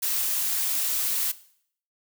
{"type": "noise", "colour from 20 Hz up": "blue", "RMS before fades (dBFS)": -26, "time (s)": [0.02, 1.32], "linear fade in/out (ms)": 10, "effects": ["noise-tail reverb RT60 0.6 s tail -17 dB re dry"]}